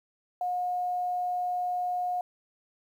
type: tone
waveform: sine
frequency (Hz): 720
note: F#5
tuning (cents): -47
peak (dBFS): -27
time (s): 0.41-2.21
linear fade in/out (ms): 2
effects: 10-bit